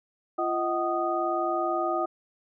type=tone cluster; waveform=sine; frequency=344.1 / 631 / 750 / 1240 Hz; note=F4 / D#5 / F#5 / D#6; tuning=-26 / +24 / +23 / -6 cents; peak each=-30 dBFS; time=0.38-2.06 s; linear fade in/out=10 ms; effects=none